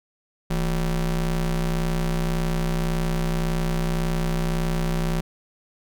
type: ring-modulated tone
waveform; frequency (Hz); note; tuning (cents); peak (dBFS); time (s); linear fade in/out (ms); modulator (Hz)
square; 97.1; G2; -16; -19; 0.5-5.21; 10; 66.2
effects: none